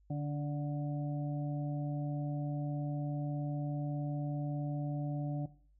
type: harmonic tone with a mistuned harmonic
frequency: 146.7 Hz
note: D3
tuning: 2 cents flat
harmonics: 1 / 2 / 4 / 5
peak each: -34 / -40 / -46 / -48 dBFS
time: 0.1-5.46 s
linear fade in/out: 5 ms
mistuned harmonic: 2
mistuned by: -30 cents
effects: noise-tail reverb RT60 0.5 s tail -18 dB re dry + added 50 Hz sine -63 dBFS peak until 5.79 s